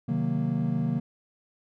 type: chord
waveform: triangle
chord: C half-diminished seventh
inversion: none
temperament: equal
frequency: 130.81 / 155.56 / 185 / 233.1 Hz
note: C3 / Eb3 / Gb3 / Bb3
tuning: 0 / 0 / 0 / 0 cents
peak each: -29 / -27 / -30 / -27 dBFS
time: 0.08-1 s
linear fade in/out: 10 ms
effects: none